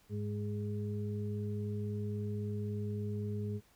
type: harmonic tone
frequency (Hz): 103.83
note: G#2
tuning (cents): 0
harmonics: 1 / 2 / 4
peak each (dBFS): -36 / -40 / -43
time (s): 0.09-3.61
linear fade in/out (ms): 50
effects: pink hiss -67 dBFS RMS until 3.75 s